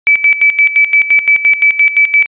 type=tone with tremolo; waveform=sine; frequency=2303 Hz; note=D7; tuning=34 cents flat; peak=-4 dBFS; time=0.07-2.26 s; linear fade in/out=0 ms; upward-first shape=square; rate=5.8 Hz; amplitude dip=75%; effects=resampled to 8000 Hz